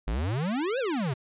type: exponential two-way sweep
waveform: square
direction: up then down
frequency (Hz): 47.95 to 560 to 120.5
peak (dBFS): -27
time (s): 0.07-1.14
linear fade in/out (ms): 10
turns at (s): 0.79
effects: resampled to 8000 Hz